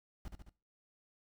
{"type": "noise with echo", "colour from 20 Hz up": "brown", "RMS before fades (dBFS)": -43, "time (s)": [0.25, 0.28], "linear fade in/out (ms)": 0, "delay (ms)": 71, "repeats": 3, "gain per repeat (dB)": -4, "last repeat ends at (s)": 0.493, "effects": ["noise-tail reverb RT60 0.3 s tail -18 dB re dry"]}